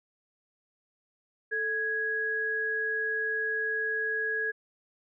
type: tone pair together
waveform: sine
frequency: 440 / 1661.2 Hz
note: A4 / G#6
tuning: 0 / 0 cents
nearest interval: octave + major seventh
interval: 2300 cents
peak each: -35 / -28 dBFS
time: 1.51-4.52 s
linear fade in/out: 20 ms
effects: none